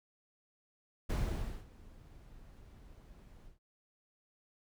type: noise with ADSR envelope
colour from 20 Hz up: brown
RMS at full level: -31 dBFS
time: 1.09-3.59 s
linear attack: 13 ms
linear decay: 540 ms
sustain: -24 dB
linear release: 140 ms
effects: none